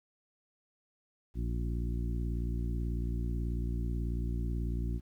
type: harmonic tone with a mistuned harmonic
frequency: 58.27 Hz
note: A#1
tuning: in tune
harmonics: 1 / 2 / 3 / 4 / 5 / 6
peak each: -32 / -38 / -42 / -44 / -46 / -48 dBFS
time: 1.34-5.01 s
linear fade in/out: 50 ms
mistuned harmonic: 6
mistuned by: +23 cents
effects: 11-bit